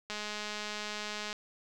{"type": "click train", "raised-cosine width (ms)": 0.2, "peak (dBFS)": -21, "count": 259, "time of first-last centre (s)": [0.1, 1.329], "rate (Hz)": 210, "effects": ["10-bit"]}